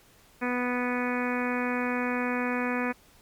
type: harmonic tone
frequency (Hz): 246.9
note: B3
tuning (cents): 0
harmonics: 1 / 2 / 3 / 4 / 5 / 6 / 7 / 8 / 9 / 10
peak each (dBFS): -29 / -33 / -38 / -36 / -38 / -38 / -36 / -41 / -38 / -39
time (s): 0.41-2.93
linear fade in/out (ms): 20
effects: pink hiss -58 dBFS RMS until 3.21 s + MP3 96 kbps